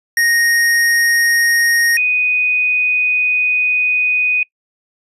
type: tone pair in turn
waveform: square / sine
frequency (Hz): 1864.7 / 2489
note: A#6 / D#7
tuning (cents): 0 / 0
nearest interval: perfect fourth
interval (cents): 500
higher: second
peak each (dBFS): -12 / -12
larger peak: neither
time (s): 0.17-1.97 / 1.97-4.43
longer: second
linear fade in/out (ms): 2
effects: noise-tail reverb RT60 0.1 s tail -24 dB re dry + resampled to 32000 Hz

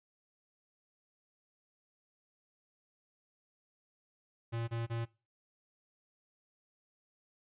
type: tone bursts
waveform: square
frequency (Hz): 115.9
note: A#2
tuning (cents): -10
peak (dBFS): -35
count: 3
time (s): 4.52-5.056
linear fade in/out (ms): 20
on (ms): 160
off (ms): 28
effects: noise-tail reverb RT60 0.3 s tail -21 dB re dry + resampled to 8000 Hz

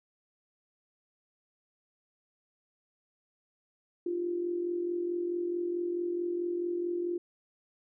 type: tone with amplitude modulation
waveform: sine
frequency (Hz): 349.2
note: F4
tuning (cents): 0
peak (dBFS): -27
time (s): 4.06-7.18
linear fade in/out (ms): 5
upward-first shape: sine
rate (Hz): 44.6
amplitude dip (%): 55
effects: none

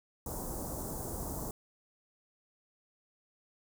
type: band-stop noise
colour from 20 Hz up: pink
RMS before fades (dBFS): -39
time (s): 0.26-1.51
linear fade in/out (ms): 2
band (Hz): 1000 to 7000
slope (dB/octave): 24
effects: none

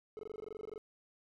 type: tone bursts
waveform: triangle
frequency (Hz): 430.4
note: A4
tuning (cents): -38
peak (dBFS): -39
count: 15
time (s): 0.17-0.779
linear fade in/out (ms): 0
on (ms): 21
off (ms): 21
effects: none

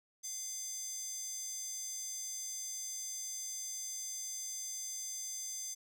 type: tone with high-pass filter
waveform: square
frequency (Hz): 694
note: F5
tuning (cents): -11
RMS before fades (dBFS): -42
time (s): 0.23-5.75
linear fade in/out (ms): 20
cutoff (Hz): 6300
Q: 4.6
effects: none

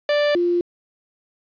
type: tone pair in turn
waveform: 45% pulse / sine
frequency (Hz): 587.3 / 349.2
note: D5 / F4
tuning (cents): 0 / 0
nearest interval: major sixth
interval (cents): 900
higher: first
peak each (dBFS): -16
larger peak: neither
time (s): 0.09-0.35 / 0.35-0.61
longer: neither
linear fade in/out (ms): 2
effects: resampled to 11025 Hz + 8-bit

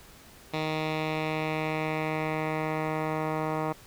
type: tone with low-pass filter sweep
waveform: 10% pulse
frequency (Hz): 156.2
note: D#3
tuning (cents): +7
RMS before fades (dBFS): -30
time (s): 0.53-3.73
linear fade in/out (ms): 10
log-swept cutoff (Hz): 3500 to 1400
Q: 1.9
effects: pink hiss -52 dBFS RMS until 3.86 s

